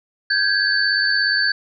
sine tone cluster, 1571 / 1668 / 4509 Hz, G6 / G#6 / C#8, +3 / +7 / +29 cents, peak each -20 dBFS, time 0.3-1.52 s, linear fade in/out 5 ms, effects none

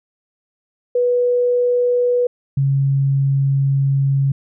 sine tone pair in turn, 489.8 / 137.45 Hz, B4 / C#3, -14 / -14 cents, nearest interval octave + minor seventh, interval 2200 cents, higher first, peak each -13 dBFS, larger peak neither, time 0.95-2.27 / 2.57-4.32 s, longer second, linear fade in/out 5 ms, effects none

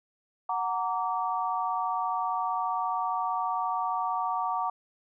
sine chord, Gb augmented, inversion none, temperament just, 740 / 925 / 1156.2 Hz, Gb5 / Bb5 / D6, 0 / -14 / -27 cents, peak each -31 dBFS, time 0.49-4.7 s, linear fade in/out 5 ms, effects none

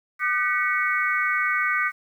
sine tone cluster, 1213 / 1512 / 1940 / 2220 Hz, D#6 / F#6 / B6 / C#7, -44 / +37 / -31 / +2 cents, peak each -26 dBFS, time 0.19-1.92 s, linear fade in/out 50 ms, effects 9-bit

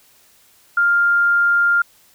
sine tone, 1400 Hz, F6, 4 cents sharp, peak -12 dBFS, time 0.77-1.82 s, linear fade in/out 5 ms, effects white hiss -53 dBFS RMS until 2.14 s

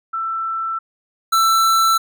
sine / square tone pair in turn, 1333 / 1333 Hz, E6 / E6, +19 / +19 cents, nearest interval unison, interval 0 cents, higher neither, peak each -20 / -13 dBFS, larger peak second, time 0.13-0.79 / 1.32-1.98 s, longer neither, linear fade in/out 10 ms, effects none

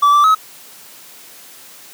triangle tone with pitch steps, 1155 / 1170 / 1280 Hz, D6 / D6 / D#6, -29 / -7 / +49 cents, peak -6 dBFS, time 0.02-0.35 s, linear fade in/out 10 ms, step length 110 ms, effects white hiss -40 dBFS RMS until 1.93 s + high-pass 150 Hz 12 dB/octave

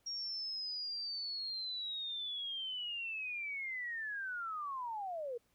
sine linear sweep, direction down, 5610 to 456 Hz, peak -38 dBFS, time 0.06-5.38 s, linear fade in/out 10 ms, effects pink hiss -75 dBFS RMS until 5.54 s

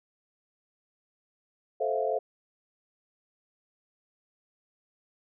sine chord, F major seventh, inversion first, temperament just, 436.5 / 523.8 / 654.8 / 698.5 Hz, A4 / C5 / E5 / F5, -14 / +2 / -12 / 0 cents, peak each -31 / -31 / -31 / -32 dBFS, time 1.8-2.19 s, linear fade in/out 10 ms, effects none

